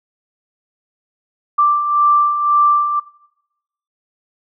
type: beating tone pair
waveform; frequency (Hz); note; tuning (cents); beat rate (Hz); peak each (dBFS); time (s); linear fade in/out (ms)
sine; 1174.7 / 1176.6; D6 / D6; 0 / +3; 1.9; -19 / -12; 1.58-3; 10
effects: noise-tail reverb RT60 0.9 s tail -21 dB re dry